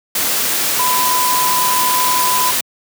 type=tone in noise; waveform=sine; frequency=1000 Hz; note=B5; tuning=21 cents sharp; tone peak=-15 dBFS; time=0.79-2.51 s; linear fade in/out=5 ms; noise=white; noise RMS=-17 dBFS; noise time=0.15-2.61 s; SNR=-1 dB; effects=high-pass 150 Hz 12 dB/octave